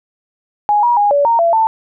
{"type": "tone with pitch steps", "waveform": "sine", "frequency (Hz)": [831, 958, 822, 572, 926, 676, 890], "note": ["G#5", "A#5", "G#5", "D5", "A#5", "E5", "A5"], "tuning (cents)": [1, 47, -18, -46, -12, 43, 20], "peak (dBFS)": -9, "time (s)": [0.69, 1.67], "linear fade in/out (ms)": 0, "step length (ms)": 140, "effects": []}